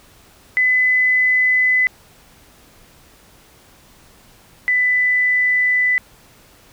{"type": "tone pair in turn", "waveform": "sine", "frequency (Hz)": [2010, 1995], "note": ["B6", "B6"], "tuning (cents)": [30, 17], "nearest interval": "unison", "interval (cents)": 13, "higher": "first", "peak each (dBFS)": [-12, -13], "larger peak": "first", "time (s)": [[0.57, 1.87], [4.68, 5.98]], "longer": "neither", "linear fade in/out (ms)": 0, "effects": ["pink hiss -49 dBFS RMS until 6.72 s"]}